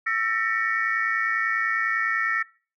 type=tone cluster; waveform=sine; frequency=1331 / 1803 / 1913 / 2235 Hz; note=E6 / A6 / A#6 / C#7; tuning=+16 / +42 / +44 / +14 cents; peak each=-27 / -26 / -27 / -31 dBFS; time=0.06-2.43 s; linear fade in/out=10 ms; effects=noise-tail reverb RT60 0.4 s tail -23 dB re dry + tanh soft clip ceiling -12 dBFS